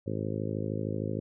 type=harmonic tone; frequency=53.1 Hz; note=G#1; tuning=39 cents sharp; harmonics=2 / 3 / 4 / 5 / 6 / 7 / 8 / 9 / 10; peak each=-35 / -37 / -38 / -39 / -40 / -40 / -41 / -42 / -42 dBFS; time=0.06-1.2 s; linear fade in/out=10 ms; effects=none